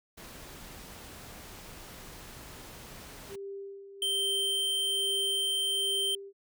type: noise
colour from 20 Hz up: pink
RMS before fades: -47 dBFS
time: 0.17-3.36 s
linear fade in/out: 10 ms
type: tone with tremolo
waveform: sine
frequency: 395.4 Hz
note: G4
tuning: 15 cents sharp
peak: -37 dBFS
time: 3.28-6.33 s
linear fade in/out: 50 ms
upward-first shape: sine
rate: 1.2 Hz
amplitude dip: 65%
type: tone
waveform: square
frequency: 3125 Hz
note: G7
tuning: 6 cents flat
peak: -28 dBFS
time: 4.02-6.15 s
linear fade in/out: 2 ms
effects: none